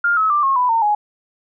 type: tone with pitch steps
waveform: sine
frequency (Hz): 1405 / 1288.4 / 1181.5 / 1083.4 / 993.5 / 911 / 835.4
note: F6 / E6 / D6 / C#6 / B5 / A#5 / G#5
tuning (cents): +10 / -40 / +10 / -40 / +10 / -40 / +10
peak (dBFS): -13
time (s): 0.04-0.95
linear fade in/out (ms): 5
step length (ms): 130
effects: none

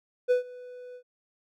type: tone with ADSR envelope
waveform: triangle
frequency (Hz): 496.3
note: B4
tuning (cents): +8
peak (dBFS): -16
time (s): 0.28-1.03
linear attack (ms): 29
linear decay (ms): 120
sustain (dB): -23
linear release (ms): 76
effects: none

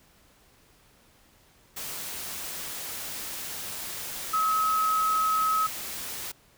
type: tone in noise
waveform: sine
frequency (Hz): 1282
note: E6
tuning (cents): -49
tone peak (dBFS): -22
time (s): 4.33-5.67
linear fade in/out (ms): 10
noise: white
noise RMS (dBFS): -36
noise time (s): 1.76-6.32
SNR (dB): +11
effects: pink hiss -60 dBFS RMS until 6.57 s

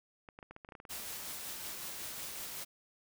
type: clicks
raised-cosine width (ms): 0.5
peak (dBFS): -34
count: 12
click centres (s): 0.288 / 0.389 / 0.428 / 0.51 / 0.564 / 0.648 / 0.689 / 0.722 / 0.752 / 0.801 / 0.852 / 0.999
type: noise with tremolo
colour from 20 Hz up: white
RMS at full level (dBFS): -42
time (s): 0.89-2.65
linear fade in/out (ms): 20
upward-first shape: sine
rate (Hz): 5.4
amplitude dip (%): 25
effects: none

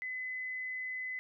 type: tone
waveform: sine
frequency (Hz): 2020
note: B6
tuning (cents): +39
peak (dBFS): -36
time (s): 0.02-1.19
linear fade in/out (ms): 0
effects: none

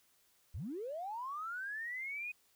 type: linear sweep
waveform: triangle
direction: up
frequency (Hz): 55 to 2511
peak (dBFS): -35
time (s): 0.54-2.32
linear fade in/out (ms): 10
effects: tanh soft clip ceiling -37 dBFS + white hiss -71 dBFS RMS until 2.55 s

